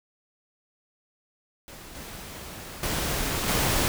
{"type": "noise with level steps", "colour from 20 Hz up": "pink", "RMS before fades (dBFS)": [-44, -40, -28, -24], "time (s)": [1.68, 3.88], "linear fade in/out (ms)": 0, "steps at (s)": [1.95, 2.83, 3.48], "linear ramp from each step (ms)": 2, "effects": []}